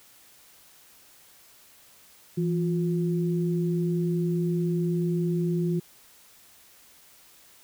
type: tone pair together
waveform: sine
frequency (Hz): 167.7 / 355.3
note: E3 / F4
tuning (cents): +30 / +30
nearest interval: octave + minor second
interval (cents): 1300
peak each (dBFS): -24 / -29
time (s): 2.37-5.8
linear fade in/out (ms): 10
effects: white hiss -55 dBFS RMS until 7.63 s